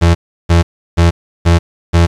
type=tone bursts; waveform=35% pulse; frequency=84.9 Hz; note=F2; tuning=48 cents flat; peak=-4 dBFS; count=5; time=0.01-2.07 s; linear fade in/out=20 ms; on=140 ms; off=340 ms; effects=low-pass 7000 Hz 12 dB/octave + 7-bit